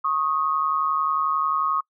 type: tone pair together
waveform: sine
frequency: 1097 / 1248.2 Hz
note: C#6 / D#6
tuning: -18 / +5 cents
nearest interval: major second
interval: 223 cents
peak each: -23 dBFS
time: 0.04-1.81 s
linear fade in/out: 10 ms
effects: noise-tail reverb RT60 0.1 s tail -26 dB re dry